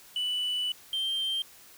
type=tone pair in turn; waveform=sine; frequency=2973 / 3152 Hz; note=F#7 / G7; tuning=+8 / +9 cents; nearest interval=minor second; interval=101 cents; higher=second; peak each=-25 dBFS; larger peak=neither; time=0.16-0.72 / 0.93-1.42 s; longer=first; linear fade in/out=2 ms; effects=tanh soft clip ceiling -26 dBFS + white hiss -53 dBFS RMS until 1.77 s